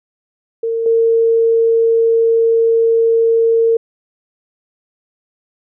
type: tone with level steps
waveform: sine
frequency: 456.5 Hz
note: A#4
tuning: 36 cents flat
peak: -15 / -9 dBFS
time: 0.63-3.77 s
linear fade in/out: 5 ms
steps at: 0.86 s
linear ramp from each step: 2 ms
effects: none

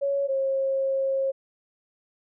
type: tone pair in turn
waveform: sine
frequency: 558 / 538.9 Hz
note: C#5 / C#5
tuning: +11 / -49 cents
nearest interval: minor second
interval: 60 cents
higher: first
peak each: -22 dBFS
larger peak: neither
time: 0.01-0.28 / 0.28-1.32 s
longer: second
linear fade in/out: 20 ms
effects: none

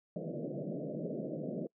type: band-pass noise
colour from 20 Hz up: pink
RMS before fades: -39 dBFS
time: 0.16-1.67 s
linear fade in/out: 2 ms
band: 140 to 640 Hz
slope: 96 dB/octave
effects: noise-tail reverb RT60 0.1 s tail -26 dB re dry

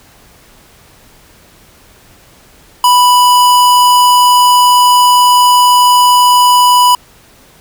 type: tone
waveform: square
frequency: 987.8 Hz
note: B5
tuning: in tune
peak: -5 dBFS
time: 2.84-6.95 s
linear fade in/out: 2 ms
effects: pink hiss -43 dBFS RMS until 7.6 s

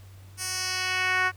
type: tone with band-pass filter sweep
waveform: 10% pulse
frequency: 370 Hz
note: F#4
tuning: in tune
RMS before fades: -27 dBFS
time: 0.37-1.32 s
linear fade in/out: 50 ms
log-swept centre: 8800 to 1500 Hz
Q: 1.4
effects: added 96 Hz sine -45 dBFS peak until 1.36 s + pink hiss -57 dBFS RMS until 1.36 s

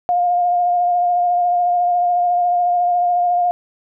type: tone with vibrato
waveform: sine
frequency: 708 Hz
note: F5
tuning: 23 cents sharp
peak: -13 dBFS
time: 0.09-3.51 s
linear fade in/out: 0 ms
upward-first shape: sine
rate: 14 Hz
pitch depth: 20 cents each way
effects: none

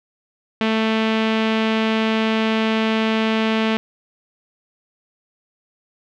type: tone with low-pass filter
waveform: sawtooth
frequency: 221 Hz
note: A3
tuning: 8 cents sharp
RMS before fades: -19 dBFS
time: 0.61-3.77 s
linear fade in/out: 0 ms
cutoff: 3000 Hz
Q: 2.1
effects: none

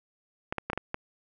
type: clicks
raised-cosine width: 0.5 ms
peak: -15 dBFS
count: 6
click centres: 0.525 / 0.583 / 0.7 / 0.732 / 0.776 / 0.944 s
effects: none

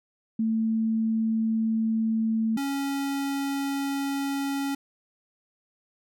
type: tone pair in turn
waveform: sine / square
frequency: 222.8 / 277.4 Hz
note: A3 / C#4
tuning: +22 / +1 cents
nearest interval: major third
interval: 379 cents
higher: second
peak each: -22 / -27 dBFS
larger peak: first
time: 0.39-2.57 / 2.57-4.75 s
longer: neither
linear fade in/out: 5 ms
effects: none

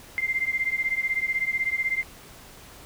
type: beating tone pair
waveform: sine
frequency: 2086 / 2102 Hz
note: C7 / C7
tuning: -6 / +7 cents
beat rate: 16 Hz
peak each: -26 / -27 dBFS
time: 0.18-2.03 s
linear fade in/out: 0 ms
effects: pink hiss -47 dBFS RMS until 2.85 s

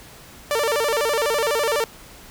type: tone with vibrato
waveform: sawtooth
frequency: 516 Hz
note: C5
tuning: 24 cents flat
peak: -15 dBFS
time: 0.51-1.84 s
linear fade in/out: 0 ms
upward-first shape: square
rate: 12 Hz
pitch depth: 220 cents each way
effects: pink hiss -44 dBFS RMS until 2.3 s

